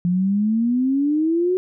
sine exponential sweep, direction up, 173.6 to 373.7 Hz, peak -16 dBFS, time 0.05-1.57 s, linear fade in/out 0 ms, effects none

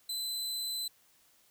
sawtooth tone, 4032 Hz, B7, 35 cents sharp, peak -31 dBFS, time 0.09-0.88 s, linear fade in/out 5 ms, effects white hiss -66 dBFS RMS until 1.5 s

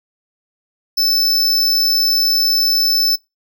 square tone, 5274 Hz, E8, in tune, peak -13 dBFS, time 0.97-3.16 s, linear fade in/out 10 ms, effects noise-tail reverb RT60 0.2 s tail -21 dB re dry

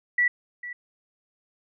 sine tone with echo, 1952 Hz, B6, 21 cents flat, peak -18 dBFS, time 0.18-0.28 s, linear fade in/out 5 ms, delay 450 ms, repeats 1, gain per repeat -15 dB, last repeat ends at 0.73 s, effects none

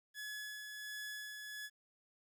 sawtooth tone with tremolo, 1700 Hz, G#6, 40 cents sharp, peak -39 dBFS, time 0.14-1.7 s, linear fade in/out 50 ms, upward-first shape sine, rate 1.4 Hz, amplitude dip 35%, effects 12-bit

